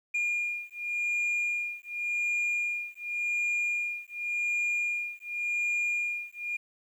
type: beating tone pair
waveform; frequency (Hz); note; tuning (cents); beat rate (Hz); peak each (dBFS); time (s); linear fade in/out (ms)
sine; 2418 / 2418.89; D7 / D#7; +50 / -49; 0.89; -29; 0.14-6.57; 10
effects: tanh soft clip ceiling -25 dBFS + 10-bit